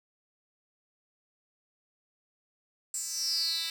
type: tone with high-pass filter sweep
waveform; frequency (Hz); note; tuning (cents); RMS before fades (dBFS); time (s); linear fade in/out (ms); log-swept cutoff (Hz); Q
10% pulse; 329.6; E4; 0; -32; 2.94-3.7; 2; 7600 to 3400; 9.4
effects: none